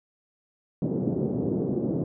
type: band-pass noise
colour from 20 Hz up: pink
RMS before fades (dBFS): -27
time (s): 0.82-2.04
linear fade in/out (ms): 2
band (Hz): 140 to 450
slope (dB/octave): 24
effects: none